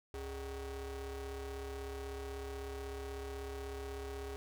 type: ring-modulated tone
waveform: 45% pulse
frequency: 171.4 Hz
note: F3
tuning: 32 cents flat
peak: -38 dBFS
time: 0.14-4.36 s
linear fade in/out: 0 ms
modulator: 239 Hz
effects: none